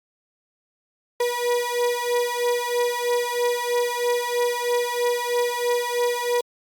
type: beating tone pair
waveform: 35% pulse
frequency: 482.3 / 485.4 Hz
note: B4 / B4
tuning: -41 / -30 cents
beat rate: 3.1 Hz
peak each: -23 / -22 dBFS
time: 1.2-6.41 s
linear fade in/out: 5 ms
effects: Opus 48 kbps